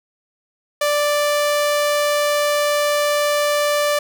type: tone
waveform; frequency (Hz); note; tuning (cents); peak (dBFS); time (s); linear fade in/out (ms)
sawtooth; 587.3; D5; 0; -12; 0.81-3.99; 5
effects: 7-bit